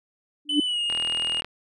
sine tone with exponential growth, 294.5 Hz, D4, 5 cents sharp, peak -14 dBFS, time 0.45-0.6 s, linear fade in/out 5 ms, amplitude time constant 32 ms
triangle tone with pitch glide, 3009 to 2852 Hz, F#7 to F7, +28 to +36 cents, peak -22 dBFS, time 0.49-1.41 s, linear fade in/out 5 ms, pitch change -92 cents, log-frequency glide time 0.64-0.8 s
click train, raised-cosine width 0.3 ms, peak -17 dBFS, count 23, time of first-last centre 0.9-1.446 s, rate 40.3 Hz
effects resampled to 24000 Hz

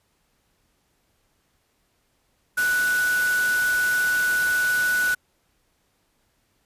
sine tone in noise, 1480 Hz, F#6, in tune, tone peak -19 dBFS, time 2.57-5.15 s, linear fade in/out 10 ms, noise white, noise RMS -31 dBFS, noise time 2.57-5.15 s, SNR +9 dB, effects pink hiss -68 dBFS RMS until 6.65 s + resampled to 32000 Hz

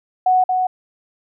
sine tone with echo, 740 Hz, F#5, in tune, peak -11 dBFS, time 0.26-0.44 s, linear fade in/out 5 ms, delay 230 ms, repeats 1, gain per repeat -4 dB, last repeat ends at 0.67 s, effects none

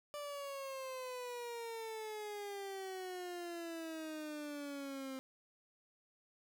30% pulse exponential sweep, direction down, 589 to 262.5 Hz, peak -40 dBFS, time 0.14-5.19 s, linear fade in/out 0 ms, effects none

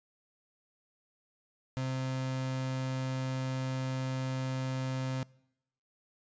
35% pulse tone, 130.81 Hz, C3, in tune, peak -30 dBFS, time 1.77-5.23 s, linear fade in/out 0 ms, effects noise-tail reverb RT60 0.8 s tail -24 dB re dry + resampled to 16000 Hz

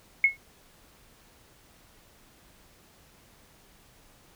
sine tone with exponential decay, 2181 Hz, C#7, 29 cents flat, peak -13 dBFS, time 0.24-0.37 s, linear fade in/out 2 ms, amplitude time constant 27 ms, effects pink hiss -58 dBFS RMS until 4.35 s

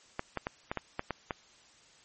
clicks, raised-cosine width 0.5 ms, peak -17 dBFS, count 8, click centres 0.194 / 0.373 / 0.469 / 0.715 / 0.773 / 0.994 / 1.107 / 1.308 s, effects white hiss -60 dBFS RMS until 2.04 s + MP3 32 kbps

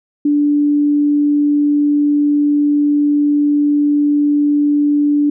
sine tone, 292.1 Hz, D4, 9 cents flat, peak -10 dBFS, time 0.25-5.3 s, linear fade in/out 5 ms, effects none

